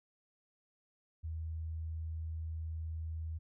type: tone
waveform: sine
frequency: 80.4 Hz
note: E2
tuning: 43 cents flat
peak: -37 dBFS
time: 1.23-3.39 s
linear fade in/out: 20 ms
effects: none